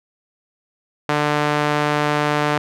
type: tone with band-pass filter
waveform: sawtooth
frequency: 148.5 Hz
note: D3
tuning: 20 cents sharp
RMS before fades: -19 dBFS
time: 1.09-2.58 s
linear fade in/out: 2 ms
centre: 1200 Hz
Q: 0.63
effects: none